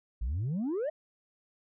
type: exponential sweep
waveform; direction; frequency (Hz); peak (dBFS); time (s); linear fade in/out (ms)
sine; up; 50.3 to 647; -27; 0.21-0.9; 10
effects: tanh soft clip ceiling -28 dBFS